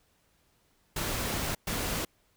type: noise bursts at uneven times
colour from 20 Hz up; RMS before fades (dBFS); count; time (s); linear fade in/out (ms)
pink; -32; 2; 0.96-1.55 / 1.67-2.05; 5
effects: pink hiss -69 dBFS RMS until 2.36 s